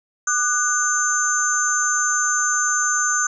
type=tone cluster; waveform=sine; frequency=1207 / 1486 / 6300 / 7050 Hz; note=D6 / F#6 / G8 / A8; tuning=+47 / +7 / +8 / +2 cents; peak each=-24 / -22 / -22 / -24 dBFS; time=0.27-3.27 s; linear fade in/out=5 ms; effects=none